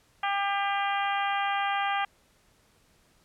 harmonic tone, 399.2 Hz, G4, 32 cents sharp, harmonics 2 / 3 / 4 / 5 / 6 / 7 / 8, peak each -28 / -32 / -34 / -36 / -38 / -39 / -40 dBFS, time 0.23-2.05 s, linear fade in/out 5 ms, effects pink hiss -64 dBFS RMS until 3.24 s + low-pass 12000 Hz 12 dB/octave

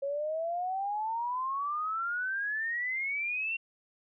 sine exponential sweep, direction up, 548 to 2748 Hz, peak -30 dBFS, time 0.02-3.57 s, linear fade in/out 10 ms, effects none

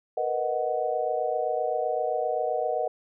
sine chord, B major seventh, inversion third, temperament equal, 466.2 / 493.9 / 622.3 / 740 Hz, A#4 / B4 / D#5 / F#5, 0 / 0 / 0 / 0 cents, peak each -32 / -31 / -29 / -29 dBFS, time 0.17-2.88 s, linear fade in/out 5 ms, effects none

